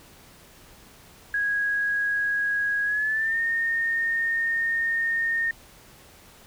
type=tone with pitch glide; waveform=sine; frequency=1653 to 1834.1 Hz; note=G#6 to A#6; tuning=-9 to -29 cents; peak=-22 dBFS; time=1.34-5.51 s; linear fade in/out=2 ms; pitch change=+180 cents; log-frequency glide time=2.84-3.4 s; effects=pink hiss -51 dBFS RMS until 6.46 s